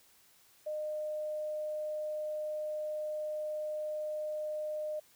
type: tone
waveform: sine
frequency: 610 Hz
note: D#5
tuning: 34 cents flat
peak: -34 dBFS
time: 0.66-5 s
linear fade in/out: 10 ms
effects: white hiss -64 dBFS RMS until 5.15 s